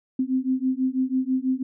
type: beating tone pair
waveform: sine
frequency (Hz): 256.7 / 262.8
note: C4 / C4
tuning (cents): -33 / +8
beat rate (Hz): 6.1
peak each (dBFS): -24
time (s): 0.19-1.63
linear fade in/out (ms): 5
effects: none